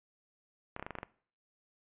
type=clicks; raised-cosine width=0.5 ms; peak=-24 dBFS; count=8; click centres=0.764 / 0.796 / 0.826 / 0.865 / 0.907 / 0.953 / 0.986 / 1.031 s; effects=noise-tail reverb RT60 0.5 s tail -20 dB re dry + resampled to 8000 Hz